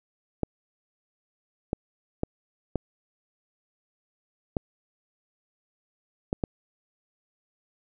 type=clicks; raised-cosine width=2 ms; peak=-12 dBFS; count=7; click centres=0.433 / 1.731 / 2.234 / 2.757 / 4.568 / 6.329 / 6.438 s; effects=none